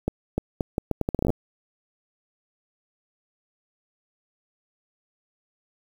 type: accelerating click train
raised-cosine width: 2 ms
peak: -10 dBFS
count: 15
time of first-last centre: 0.08-1.303 s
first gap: 300 ms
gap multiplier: 0.76
effects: 7-bit